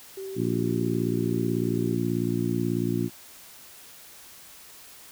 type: tone with vibrato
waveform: sine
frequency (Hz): 385.3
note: G4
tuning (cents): -30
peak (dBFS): -33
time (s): 0.17-1.95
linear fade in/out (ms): 5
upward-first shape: sine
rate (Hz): 19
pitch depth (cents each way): 9
type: harmonic tone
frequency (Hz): 58.27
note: A#1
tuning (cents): 0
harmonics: 2 / 3 / 4 / 5 / 6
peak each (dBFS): -30 / -30 / -30 / -30 / -30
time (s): 0.35-3.1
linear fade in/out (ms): 50
effects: white hiss -48 dBFS RMS until 5.11 s